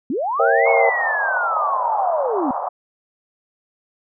sine linear two-way sweep, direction up then down, 219.2 to 2217 to 242.4 Hz, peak -19 dBFS, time 0.1-2.51 s, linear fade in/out 2 ms, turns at 0.69 s
sine chord, A# diminished seventh, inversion none, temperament equal with one note detuned, 466.2 / 546.4 / 659.3 / 784 Hz, A#4 / C#5 / E5 / G5, 0 / -25 / 0 / 0 cents, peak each -19 dBFS, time 0.39-0.9 s, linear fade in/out 10 ms
pink band-pass noise, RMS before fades -24 dBFS, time 0.65-2.69 s, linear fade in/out 10 ms, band 620 to 1100 Hz, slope 48 dB/octave
effects none

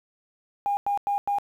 sine tone bursts, 810 Hz, G#5, 43 cents flat, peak -21 dBFS, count 4, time 0.66-1.385 s, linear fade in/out 0 ms, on 110 ms, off 95 ms, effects tanh soft clip ceiling -17 dBFS + 9-bit

